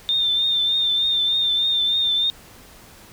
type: tone with vibrato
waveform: sine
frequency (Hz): 3603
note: A7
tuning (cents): +40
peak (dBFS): -17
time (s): 0.09-2.3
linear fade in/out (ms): 0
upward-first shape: triangle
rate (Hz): 3.3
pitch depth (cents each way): 45
effects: pink hiss -46 dBFS RMS until 3.12 s